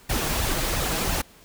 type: noise with flanger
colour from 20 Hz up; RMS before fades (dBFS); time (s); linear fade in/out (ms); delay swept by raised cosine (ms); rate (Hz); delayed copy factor
pink; -25; 0.09-1.22; 10; 1.1 to 6.4; 2.9; +0.65
effects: pink hiss -52 dBFS RMS until 1.44 s